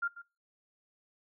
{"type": "tone with echo", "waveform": "sine", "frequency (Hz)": 1396.9, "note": "F6", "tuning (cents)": 0, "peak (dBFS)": -29, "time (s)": [0.02, 0.08], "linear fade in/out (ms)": 10, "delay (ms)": 140, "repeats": 1, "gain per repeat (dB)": -15, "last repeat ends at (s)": 0.22, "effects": ["noise-tail reverb RT60 0.3 s tail -22 dB re dry"]}